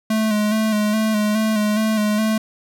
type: tone with vibrato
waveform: square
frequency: 214.5 Hz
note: A3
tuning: 44 cents flat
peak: -17 dBFS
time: 0.1-2.38 s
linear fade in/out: 5 ms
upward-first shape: square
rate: 2.4 Hz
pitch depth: 32 cents each way
effects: none